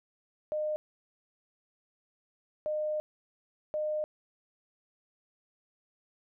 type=tone bursts at uneven times; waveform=sine; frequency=610 Hz; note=D#5; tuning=34 cents flat; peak=-29 dBFS; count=3; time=0.52-0.76 / 2.66-3 / 3.74-4.04 s; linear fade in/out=0 ms; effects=none